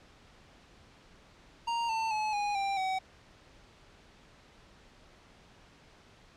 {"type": "tone with pitch steps", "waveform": "square", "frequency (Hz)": [932.3, 894.3, 857.9, 822.9, 789.4, 757.3], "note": ["A#5", "A5", "A5", "G#5", "G5", "F#5"], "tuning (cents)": [0, 28, -44, -16, 12, 40], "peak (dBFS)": -30, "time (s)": [1.67, 2.99], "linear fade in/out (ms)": 10, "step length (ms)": 220, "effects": ["pink hiss -58 dBFS RMS until 6.36 s", "low-pass 5000 Hz 12 dB/octave"]}